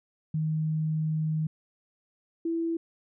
sine tone pair in turn, 156.5 / 331.6 Hz, D#3 / E4, +10 / +10 cents, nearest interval octave + minor second, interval 1300 cents, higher second, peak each -25 / -26 dBFS, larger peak first, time 0.34-1.47 / 2.45-2.77 s, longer first, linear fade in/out 5 ms, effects none

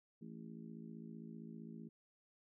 harmonic tone with a mistuned harmonic, 55.4 Hz, A1, 13 cents sharp, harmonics 3 / 4 / 5 / 6 / 7, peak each -53 / -51 / -60 / -59 / -63 dBFS, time 0.21-1.89 s, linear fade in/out 10 ms, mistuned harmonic 7, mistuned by +86 cents, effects none

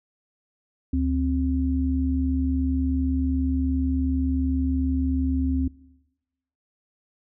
sine tone pair together, 73.42 / 263 Hz, D2 / C4, 0 / +9 cents, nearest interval octave + minor seventh, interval 2209 cents, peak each -23 dBFS, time 0.93-5.68 s, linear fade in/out 5 ms, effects noise-tail reverb RT60 1.0 s tail -22 dB re dry

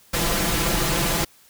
pink noise with comb filter, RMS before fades -22 dBFS, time 0.13-1.25 s, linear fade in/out 10 ms, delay 5.9 ms, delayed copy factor +0.7, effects white hiss -54 dBFS RMS until 1.49 s

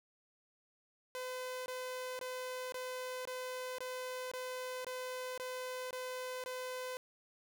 sawtooth tone bursts, 508 Hz, B4, 49 cents sharp, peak -36 dBFS, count 11, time 1.15-6.97 s, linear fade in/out 0 ms, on 510 ms, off 21 ms, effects none

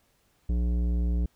triangle tone with tanh clipping, 59.4 Hz, A#1, 33 cents sharp, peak -25 dBFS, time 0.49-1.26 s, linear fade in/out 5 ms, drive 17 dB, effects pink hiss -68 dBFS RMS until 1.35 s

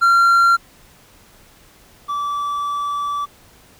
triangle tone pair in turn, 1376 / 1157.1 Hz, F6 / D6, -26 / -26 cents, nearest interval minor third, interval 300 cents, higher first, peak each -8 / -18 dBFS, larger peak first, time 0.01-0.57 / 2.08-3.26 s, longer second, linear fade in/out 20 ms, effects pink hiss -49 dBFS RMS until 3.79 s

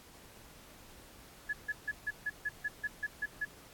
sine tone bursts, 1700 Hz, G#6, 40 cents sharp, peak -31 dBFS, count 11, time 1.49-3.452 s, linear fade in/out 10 ms, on 42 ms, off 150 ms, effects pink hiss -56 dBFS RMS until 3.73 s + AAC 64 kbps

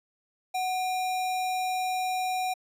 sine tone with sample-and-hold, 742 Hz, F#5, 5 cents sharp, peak -26 dBFS, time 0.54-2.54 s, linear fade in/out 10 ms, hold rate 3150 Hz, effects resampled to 32000 Hz

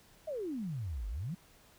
sine exponential two-way sweep, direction down then up, 659.3 to 47 to 194.1 Hz, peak -35 dBFS, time 0.27-1.35 s, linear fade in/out 10 ms, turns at 1.08 s, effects pink hiss -62 dBFS RMS until 1.78 s

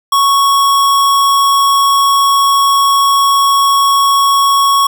square tone, 1108.7 Hz, C#6, in tune, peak -8 dBFS, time 0.12-4.87 s, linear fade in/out 5 ms, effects none

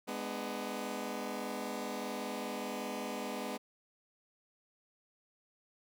15% pulse chord, G# diminished, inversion none, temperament just, 207.7 / 249.2 / 299 Hz, G#3 / B3 / D4, 0 / +16 / +31 cents, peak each -35 / -34 / -38 dBFS, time 0.07-3.58 s, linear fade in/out 20 ms, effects none

